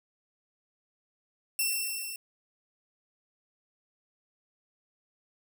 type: tone with level ramp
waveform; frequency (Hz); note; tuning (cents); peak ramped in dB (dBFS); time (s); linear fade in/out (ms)
5% pulse; 2693; E7; +36; -16 to -28; 1.59-2.16; 2
effects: none

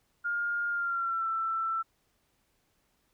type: tone with pitch glide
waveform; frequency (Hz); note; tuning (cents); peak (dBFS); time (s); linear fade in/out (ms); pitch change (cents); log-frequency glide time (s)
sine; 1413 to 1333.7; F6 to E6; +20 to +20; -28; 0.24-1.83; 20; -100; 0.7-1.28
effects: pink hiss -73 dBFS RMS until 3.13 s

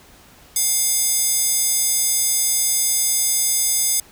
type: tone with high-pass filter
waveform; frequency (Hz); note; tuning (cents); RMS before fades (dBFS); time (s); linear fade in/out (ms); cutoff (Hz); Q
square; 710; F5; +28; -19; 0.56-4; 2; 7700; 1.5
effects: pink hiss -48 dBFS RMS until 4.11 s

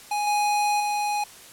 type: tone with level steps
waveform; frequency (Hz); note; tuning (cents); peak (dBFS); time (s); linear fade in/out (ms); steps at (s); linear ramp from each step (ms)
square; 830.6; G#5; 0; -24 / -21 / -24; 0.11-1.24; 5; 0.27 / 0.8; 2
effects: white hiss -46 dBFS RMS until 1.52 s + low-pass 12000 Hz 12 dB/octave

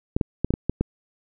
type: clicks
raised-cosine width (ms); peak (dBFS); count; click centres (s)
3; -8; 7; 0.165 / 0.212 / 0.446 / 0.506 / 0.539 / 0.696 / 0.81
effects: none

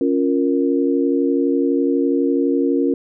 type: chord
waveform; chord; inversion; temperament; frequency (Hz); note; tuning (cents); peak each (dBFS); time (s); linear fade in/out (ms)
sine; Bb minor; first; equal; 277.2 / 349.2 / 466.2; Db4 / F4 / Bb4; 0 / 0 / 0; -17 / -20 / -21; 0.01-2.94; 2
effects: none

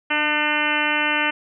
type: harmonic tone with a mistuned harmonic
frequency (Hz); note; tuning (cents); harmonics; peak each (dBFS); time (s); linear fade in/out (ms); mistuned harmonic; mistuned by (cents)
300.2; D4; +38; 1 / 2 / 3 / 4 / 5 / 6 / 7 / 8 / 9 / 10; -29 / -31 / -27 / -30 / -25 / -27 / -26 / -28 / -26 / -29; 0.1-1.31; 10; 1; -17
effects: none

